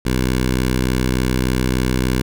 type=tone with notch filter; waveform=10% pulse; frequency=63.4 Hz; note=B1; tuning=46 cents sharp; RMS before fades=-18 dBFS; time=0.05-2.22 s; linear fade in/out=10 ms; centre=800 Hz; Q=1.8; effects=none